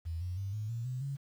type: tone with pitch steps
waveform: sine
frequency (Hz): 82.41 / 89.87 / 98 / 106.87 / 116.55 / 127.09 / 138.6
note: E2 / F#2 / G2 / A2 / A#2 / C3 / C#3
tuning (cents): 0 / -50 / 0 / -50 / 0 / -50 / 0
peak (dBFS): -34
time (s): 0.05-1.17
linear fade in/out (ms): 20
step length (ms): 160
effects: 10-bit